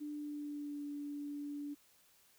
sine tone with pitch glide, 296.4 to 289.6 Hz, D4 to D4, +16 to -24 cents, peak -40 dBFS, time 0-1.75 s, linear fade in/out 20 ms, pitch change -40 cents, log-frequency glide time 0.11-0.84 s, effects white hiss -68 dBFS RMS until 2.38 s

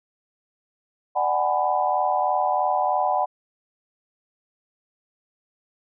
sine chord, G# half-diminished seventh, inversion second, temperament just, 598 / 747.5 / 830.6 / 996.7 Hz, D5 / F#5 / G#5 / B5, +31 / +17 / 0 / +16 cents, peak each -27 / -22 / -26 / -26 dBFS, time 1.15-3.26 s, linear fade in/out 20 ms, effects none

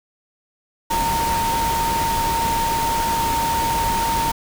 sine tone in noise, 918 Hz, A#5, 27 cents flat, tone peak -19 dBFS, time 0.9-4.32 s, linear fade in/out 10 ms, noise pink, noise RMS -25 dBFS, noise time 0.9-4.32 s, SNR +3 dB, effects none

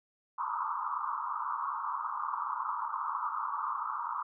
white band-pass noise, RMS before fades -35 dBFS, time 0.38-4.23 s, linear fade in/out 10 ms, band 900 to 1300 Hz, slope 96 dB/octave, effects none

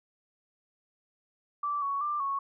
sine tone with pitch steps, 1165 / 1116 / 1185 / 1105 Hz, D6 / C#6 / D6 / C#6, -14 / +11 / +15 / -6 cents, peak -28 dBFS, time 1.63-2.39 s, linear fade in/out 5 ms, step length 190 ms, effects none

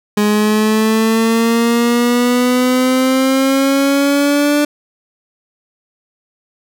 30% pulse exponential sweep, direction up, 207.7 to 294.6 Hz, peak -8 dBFS, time 0.17-4.65 s, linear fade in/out 5 ms, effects none

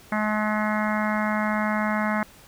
harmonic tone, 213 Hz, G#3, 44 cents sharp, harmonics 1 / 3 / 4 / 5 / 6 / 7 / 8 / 9 / 10, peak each -25 / -30 / -31 / -32 / -33 / -33 / -34 / -35 / -35 dBFS, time 0.12-2.23 s, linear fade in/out 2 ms, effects pink hiss -50 dBFS RMS until 2.47 s

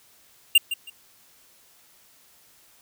square tone with echo, 2794 Hz, F7, in tune, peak -12 dBFS, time 0.55-0.58 s, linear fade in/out 5 ms, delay 160 ms, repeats 2, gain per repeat -13 dB, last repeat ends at 0.9 s, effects white hiss -57 dBFS RMS until 2.81 s

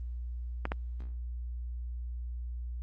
clicks, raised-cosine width 0.5 ms, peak -17 dBFS, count 2, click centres 0.654 / 0.719 s, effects added 60 Hz sine -35 dBFS peak until 2.82 s + Opus 24 kbps

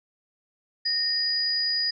sine tone pair together, 1841 / 4915 Hz, A#6 / D#8, -22 / -22 cents, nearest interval octave + perfect fourth, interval 1700 cents, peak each -32 / -23 dBFS, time 0.85-1.91 s, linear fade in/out 10 ms, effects none

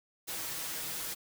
white noise with comb filter, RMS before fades -38 dBFS, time 0.27-1.15 s, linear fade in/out 20 ms, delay 6.2 ms, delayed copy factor +0.5, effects none

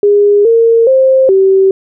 sine tone with pitch steps, 409.3 / 458.9 / 527 / 384.7 Hz, G#4 / A#4 / C5 / G4, -25 / -27 / +12 / -33 cents, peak -4 dBFS, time 0.03-1.71 s, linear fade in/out 2 ms, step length 420 ms, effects none

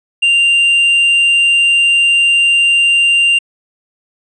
triangle tone, 2784 Hz, F7, 6 cents flat, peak -6 dBFS, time 0.22-3.39 s, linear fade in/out 10 ms, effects resampled to 24000 Hz

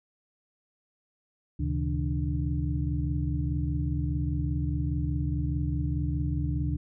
sine tone cluster, 73.6 / 118.1 / 135.2 / 160.1 / 295.1 Hz, D2 / A#2 / C#3 / D#3 / D4, +4 / +23 / -43 / +50 / +8 cents, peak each -29 / -37 / -32 / -33 / -35 dBFS, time 1.59-6.77 s, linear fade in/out 10 ms, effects none

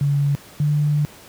sine tone pair in turn, 142.3 / 148.1 Hz, C#3 / D3, +46 / +15 cents, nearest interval minor second, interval 69 cents, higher second, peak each -15 dBFS, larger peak neither, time 0.01-0.35 / 0.6-1.05 s, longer second, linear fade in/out 0 ms, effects pink hiss -44 dBFS RMS until 1.28 s + high-pass 80 Hz 12 dB/octave

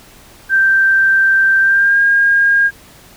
sine tone with pitch glide, 1568 to 1619.5 Hz, G6 to G#6, 0 to -44 cents, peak -8 dBFS, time 0.49-2.71 s, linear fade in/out 50 ms, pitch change +56 cents, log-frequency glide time 1.6-2 s, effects pink hiss -42 dBFS RMS until 3.16 s

